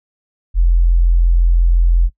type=tone; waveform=sine; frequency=42.87 Hz; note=F1; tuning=31 cents flat; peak=-8 dBFS; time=0.54-2.1 s; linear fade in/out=50 ms; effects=noise-tail reverb RT60 0.1 s tail -22 dB re dry